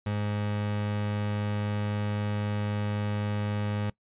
30% pulse tone, 103.83 Hz, G#2, in tune, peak -25 dBFS, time 0.06-3.9 s, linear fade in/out 5 ms, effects noise-tail reverb RT60 0.1 s tail -21 dB re dry + resampled to 8000 Hz

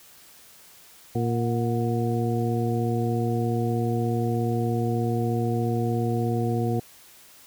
harmonic tone with a mistuned harmonic, 116.8 Hz, A#2, 4 cents sharp, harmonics 1 / 2 / 3 / 4 / 6, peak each -25 / -28 / -30 / -31 / -33 dBFS, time 1.15-6.8 s, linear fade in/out 5 ms, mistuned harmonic 6, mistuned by +69 cents, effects white hiss -51 dBFS RMS until 7.46 s

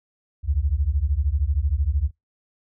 sine beating tone pair, 65.41 / 78.41 Hz, C2 / D#2, 0 / +14 cents, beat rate 13 Hz, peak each -22 dBFS, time 0.43-2.11 s, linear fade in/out 50 ms, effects noise-tail reverb RT60 0.2 s tail -26 dB re dry

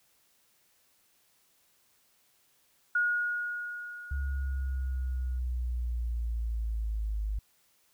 sine tone with exponential decay, 1442 Hz, F#6, 45 cents flat, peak -23 dBFS, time 2.95-5.39 s, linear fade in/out 5 ms, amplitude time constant 530 ms
sine linear sweep, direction down, 69.3 to 51.4 Hz, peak -29 dBFS, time 4.11-7.39 s, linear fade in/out 5 ms
effects white hiss -68 dBFS RMS until 7.93 s

